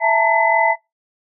sine tone cluster, 664 / 875 / 919 / 2014 Hz, E5 / A5 / A#5 / B6, +12 / -10 / -25 / +33 cents, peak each -18 dBFS, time 0-0.76 s, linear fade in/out 50 ms, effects noise-tail reverb RT60 0.2 s tail -22 dB re dry

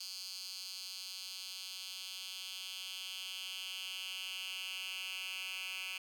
10% pulse tone with high-pass filter sweep, 187.7 Hz, F#3, 25 cents sharp, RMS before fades -44 dBFS, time 0-5.98 s, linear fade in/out 5 ms, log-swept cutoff 4400 to 2500 Hz, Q 3.6, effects none

